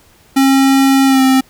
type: tone with pitch glide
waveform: square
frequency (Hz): 270.2 to 263.4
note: C#4 to C4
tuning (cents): -44 to +12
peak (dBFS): -8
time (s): 0.36-1.41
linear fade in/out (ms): 10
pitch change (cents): -44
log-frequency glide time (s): 1.06-1.22
effects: pink hiss -48 dBFS RMS until 1.49 s